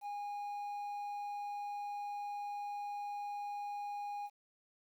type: tone with quantisation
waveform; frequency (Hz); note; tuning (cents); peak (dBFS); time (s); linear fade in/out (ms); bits
triangle; 819; G#5; -24; -37; 0.01-4.3; 50; 11
effects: none